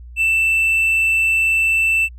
sine tone with hard clipping, 2661 Hz, E7, 16 cents sharp, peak -14 dBFS, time 0.16-2.09 s, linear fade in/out 50 ms, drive 2 dB, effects added 60 Hz sine -34 dBFS peak until 2.18 s

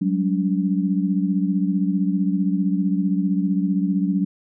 sine tone cluster, 185.6 / 201 / 285.8 Hz, F#3 / G3 / D4, +6 / +44 / -47 cents, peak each -20 / -24 / -24 dBFS, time 0.01-4.25 s, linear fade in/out 10 ms, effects none

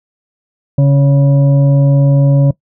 sine tone with frequency modulation, 140.4 Hz, C#3, 22 cents sharp, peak -5 dBFS, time 0.78-2.51 s, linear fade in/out 5 ms, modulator 418 Hz, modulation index 0.46, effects noise-tail reverb RT60 0.1 s tail -20 dB re dry

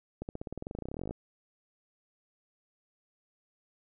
accelerating click train, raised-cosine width 2 ms, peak -24 dBFS, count 25, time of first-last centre 0.22-1.11 s, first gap 69 ms, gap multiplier 0.94, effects none

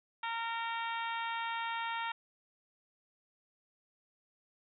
harmonic tone, 460 Hz, A#4, 23 cents flat, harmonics 2 / 3 / 4 / 5 / 6 / 7 / 8, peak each -37 / -41 / -43 / -45 / -47 / -48 / -49 dBFS, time 0.23-2.12 s, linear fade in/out 5 ms, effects none

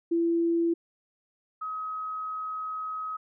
sine tone pair in turn, 336.4 / 1270.1 Hz, E4 / D#6, +35 / +35 cents, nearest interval octave + major seventh, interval 2300 cents, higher second, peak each -22 / -31 dBFS, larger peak first, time 0.11-0.74 / 1.61-3.17 s, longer second, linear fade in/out 10 ms, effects none

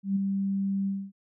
sine tone with ADSR envelope, 196 Hz, G3, in tune, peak -21 dBFS, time 0.03-1.12 s, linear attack 130 ms, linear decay 9 ms, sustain -4 dB, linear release 250 ms, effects none

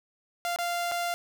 sawtooth tone with dropouts, 695 Hz, F5, 9 cents flat, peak -24 dBFS, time 0.45-1.14 s, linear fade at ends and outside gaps 0 ms, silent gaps 0.561-0.587 / 0.915-0.919 s, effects none

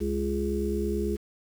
harmonic tone, 69.3 Hz, C#2, in tune, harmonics 1 / 3 / 5 / 6, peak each -31 / -31 / -31 / -31 dBFS, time 0-1.17 s, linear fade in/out 20 ms, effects 8-bit

